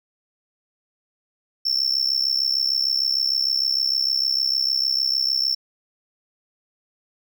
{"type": "tone with amplitude modulation", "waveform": "triangle", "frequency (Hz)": 5380, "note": "E8", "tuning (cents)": 34, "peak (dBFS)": -14, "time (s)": [1.65, 5.55], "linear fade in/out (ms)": 10, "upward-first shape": "sine", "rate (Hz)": 66.6, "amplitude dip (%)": 85, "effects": []}